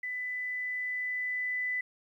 sine tone with level ramp, 1997 Hz, B6, 19 cents sharp, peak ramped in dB -33 to -29 dBFS, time 0.03-1.81 s, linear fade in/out 5 ms, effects 11-bit

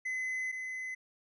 triangle tone pair in turn, 2032 / 2032 Hz, B6 / B6, +49 / +49 cents, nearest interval unison, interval 0 cents, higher neither, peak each -31 / -35 dBFS, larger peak first, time 0.05-0.52 / 0.52-0.95 s, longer first, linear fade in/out 10 ms, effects resampled to 24000 Hz

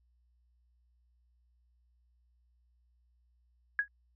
sine tone with exponential decay, 1661.2 Hz, G#6, in tune, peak -22 dBFS, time 3.79-3.88 s, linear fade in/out 1 ms, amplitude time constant 19 ms, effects added 60 Hz sine -67 dBFS peak until 4.15 s

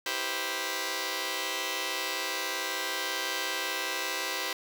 5% pulse chord, C major seventh, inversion first, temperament just, 327 / 392.4 / 490.5 / 523.3 Hz, E4 / G4 / B4 / C5, -14 / +2 / -12 / 0 cents, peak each -27 / -25 / -29 / -23 dBFS, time 0.06-4.53 s, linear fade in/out 2 ms, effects none

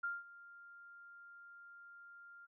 sine tone with ADSR envelope, 1396.9 Hz, F6, in tune, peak -35 dBFS, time 0.03-2.47 s, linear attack 11 ms, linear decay 190 ms, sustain -19 dB, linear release 26 ms, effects none

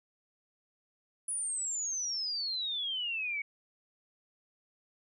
sine exponential sweep, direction down, 10000 to 2217 Hz, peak -32 dBFS, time 1.28-3.42 s, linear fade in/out 5 ms, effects none

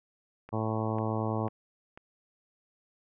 click train, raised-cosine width 0.5 ms, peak -31 dBFS, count 4, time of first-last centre 0.49-1.975 s, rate 2.02 Hz
harmonic tone, 110 Hz, A2, in tune, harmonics 1 / 2 / 3 / 4 / 5 / 6 / 7 / 8 / 9 / 10, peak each -32 / -35 / -37 / -38 / -39 / -40 / -40 / -41 / -42 / -42 dBFS, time 0.52-1.49 s, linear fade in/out 20 ms
effects none

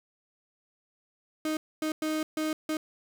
35% pulse tone bursts at uneven times, 311.1 Hz, D#4, in tune, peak -26 dBFS, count 5, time 1.45-1.57 / 1.82-1.92 / 2.02-2.23 / 2.37-2.53 / 2.69-2.77 s, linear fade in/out 2 ms, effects none

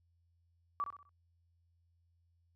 sine tone with echo, 1151 Hz, D6, 35 cents flat, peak -32 dBFS, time 0.8-0.84 s, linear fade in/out 0 ms, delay 63 ms, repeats 4, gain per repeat -8 dB, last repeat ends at 1.092 s, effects added 85 Hz sine -70 dBFS peak until 2.55 s

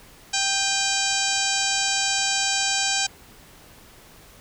harmonic tone with a mistuned harmonic, 784 Hz, G5, in tune, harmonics 1 / 2 / 3 / 4 / 5 / 6 / 7 / 8 / 9 / 10, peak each -30 / -30 / -30 / -30 / -30 / -30 / -30 / -30 / -30 / -30 dBFS, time 0.33-3.07 s, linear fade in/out 10 ms, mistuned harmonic 3, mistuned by +67 cents, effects pink hiss -49 dBFS RMS until 4.4 s

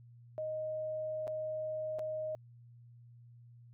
sine tone with dropouts, 622.3 Hz, D#5, in tune, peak -35 dBFS, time 0.38-2.35 s, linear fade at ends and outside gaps 0 ms, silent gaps 1.271-1.278 / 1.987-1.993 s, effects added 119 Hz sine -54 dBFS peak until 3.73 s

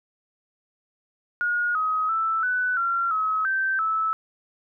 sine tone with pitch steps, 1438 / 1265 / 1322 / 1494 / 1372 / 1281 / 1555 / 1307 Hz, F#6 / D#6 / E6 / F#6 / F6 / E6 / G6 / E6, -50 / +28 / +5 / +16 / -31 / -50 / -14 / -15 cents, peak -21 dBFS, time 1.41-4.13 s, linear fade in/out 0 ms, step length 340 ms, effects none

